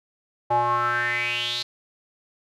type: tone with band-pass filter sweep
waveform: square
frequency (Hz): 120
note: B2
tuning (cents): -49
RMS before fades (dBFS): -24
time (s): 0.5-1.63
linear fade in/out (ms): 10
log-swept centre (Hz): 770 to 4200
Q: 6.5
effects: none